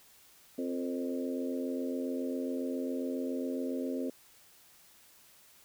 harmonic tone with a mistuned harmonic, 87.31 Hz, F2, in tune, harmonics 3 / 4 / 5 / 6 / 7, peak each -34 / -41 / -40 / -41 / -45 dBFS, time 0.58-4.1 s, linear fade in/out 5 ms, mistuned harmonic 5, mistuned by +39 cents, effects white hiss -60 dBFS RMS until 5.64 s

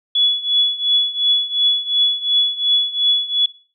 sine tone with tremolo, 3400 Hz, G#7, 40 cents sharp, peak -10 dBFS, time 0.15-3.46 s, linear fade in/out 5 ms, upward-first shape triangle, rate 2.8 Hz, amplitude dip 85%, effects noise-tail reverb RT60 0.4 s tail -20 dB re dry

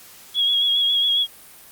sine tone with vibrato, 3322 Hz, G#7, in tune, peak -16 dBFS, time 0.34-1.27 s, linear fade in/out 50 ms, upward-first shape sine, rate 7.3 Hz, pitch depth 31 cents each way, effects white hiss -45 dBFS RMS until 1.71 s + Opus 48 kbps

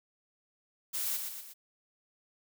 blue noise with echo, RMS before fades -34 dBFS, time 0.93-1.18 s, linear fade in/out 20 ms, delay 120 ms, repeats 3, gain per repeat -5 dB, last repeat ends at 1.54 s, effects none

